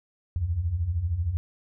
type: beating tone pair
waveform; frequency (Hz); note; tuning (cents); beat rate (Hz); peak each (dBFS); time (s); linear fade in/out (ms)
sine; 75.5 / 88.5; D2 / F2; +48 / +23; 13; -31 / -25; 0.36-1.37; 0
effects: none